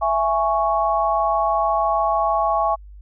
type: chord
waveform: sine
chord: C# minor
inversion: first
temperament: just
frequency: 665.2 / 831.5 / 1108.7 Hz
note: E5 / G#5 / C#6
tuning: +16 / +2 / 0 cents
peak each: -21 dBFS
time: 0.01-2.76 s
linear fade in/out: 20 ms
effects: added 50 Hz sine -38 dBFS peak until 3.01 s

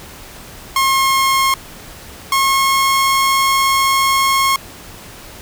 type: tone pair in turn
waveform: sawtooth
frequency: 1075 / 1083.7 Hz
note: C6 / C#6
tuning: +47 / -40 cents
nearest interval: unison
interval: 13 cents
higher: second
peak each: -8 dBFS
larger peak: neither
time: 0.76-1.54 / 2.32-4.56 s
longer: second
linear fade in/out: 2 ms
effects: pink hiss -36 dBFS RMS until 5.41 s

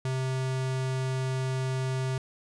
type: tone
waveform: square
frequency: 130.81 Hz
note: C3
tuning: in tune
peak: -28 dBFS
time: 0.05-2.18 s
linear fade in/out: 2 ms
effects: resampled to 22050 Hz

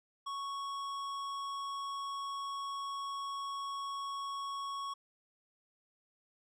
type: tone with hard clipping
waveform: sine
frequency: 1108.7 Hz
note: C#6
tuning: in tune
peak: -39 dBFS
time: 0.26-4.94 s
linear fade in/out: 10 ms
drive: 12 dB
effects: none

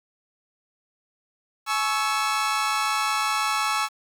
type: chord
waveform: sawtooth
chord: C# minor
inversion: second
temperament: equal with one note detuned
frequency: 850.5 / 1108.7 / 1318.5 Hz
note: G#5 / C#6 / E6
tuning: +41 / 0 / 0 cents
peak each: -24 / -23 / -22 dBFS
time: 1.66-3.89 s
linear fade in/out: 50 ms
effects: low-pass 10000 Hz 12 dB/octave + 8-bit

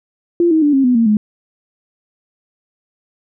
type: tone with pitch steps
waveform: sine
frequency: 344.1 / 317.4 / 292.7 / 270 / 249 / 229.7 / 211.8 Hz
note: F4 / D#4 / D4 / C#4 / B3 / A#3 / G#3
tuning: -26 / +35 / -6 / -45 / +14 / -25 / +34 cents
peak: -9 dBFS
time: 0.4-1.17 s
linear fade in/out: 2 ms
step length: 110 ms
effects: none

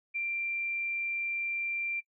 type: tone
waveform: sine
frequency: 2365 Hz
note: D7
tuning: 12 cents sharp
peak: -30 dBFS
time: 0.14-2.01 s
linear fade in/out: 20 ms
effects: noise-tail reverb RT60 0.1 s tail -23 dB re dry

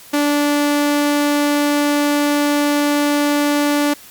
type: tone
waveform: sawtooth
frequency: 291.2 Hz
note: D4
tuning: 15 cents flat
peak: -10 dBFS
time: 0.13-3.94 s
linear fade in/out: 10 ms
effects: white hiss -41 dBFS RMS until 4.1 s + Opus 48 kbps

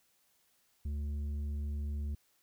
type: tone with tanh clipping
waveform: triangle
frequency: 73 Hz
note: D2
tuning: 10 cents flat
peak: -35 dBFS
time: 0.85-2.15 s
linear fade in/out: 5 ms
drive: 11 dB
effects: white hiss -72 dBFS RMS until 2.42 s

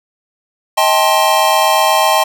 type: chord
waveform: square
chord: A half-diminished seventh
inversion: second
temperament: just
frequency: 633.6 / 792 / 880 / 1056 Hz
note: Eb5 / G5 / A5 / C6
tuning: +31 / +18 / 0 / +16 cents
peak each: -16 dBFS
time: 0.77-2.24 s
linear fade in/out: 10 ms
effects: none

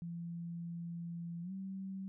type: tone with pitch glide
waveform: sine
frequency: 170 to 191.92 Hz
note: F3 to G3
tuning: -46 to -36 cents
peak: -40 dBFS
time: 0.02-2.08 s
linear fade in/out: 0 ms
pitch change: +210 cents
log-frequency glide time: 1.42-1.52 s
effects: none

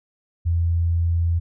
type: tone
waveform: sine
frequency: 84.5 Hz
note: E2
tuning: 43 cents sharp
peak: -17 dBFS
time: 0.45-1.4 s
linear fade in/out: 20 ms
effects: none

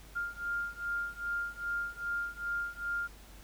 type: beating tone pair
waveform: sine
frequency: 1401 / 1403.5 Hz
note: F6 / F6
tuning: +5 / +8 cents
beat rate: 2.5 Hz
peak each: -37 / -36 dBFS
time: 0.15-3.08 s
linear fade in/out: 20 ms
effects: added 50 Hz sine -52 dBFS peak until 3.43 s + pink hiss -56 dBFS RMS until 3.43 s

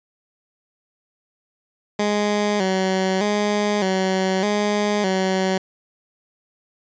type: tone with vibrato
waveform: 15% pulse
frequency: 198 Hz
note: G3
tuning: 18 cents sharp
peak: -12 dBFS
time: 1.99-5.58 s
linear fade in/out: 5 ms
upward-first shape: square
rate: 0.82 Hz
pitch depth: 82 cents each way
effects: resampled to 16000 Hz

